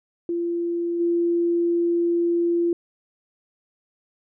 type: tone with level steps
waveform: sine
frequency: 342.6 Hz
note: F4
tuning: 33 cents flat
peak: -22 / -18 dBFS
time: 0.29-2.73 s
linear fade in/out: 2 ms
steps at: 0.99 s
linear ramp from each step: 20 ms
effects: none